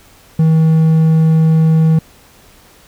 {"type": "tone", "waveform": "triangle", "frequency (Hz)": 160, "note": "D#3", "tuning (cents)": 49, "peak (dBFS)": -5, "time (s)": [0.39, 1.99], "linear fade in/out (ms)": 5, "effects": ["pink hiss -45 dBFS RMS until 2.87 s"]}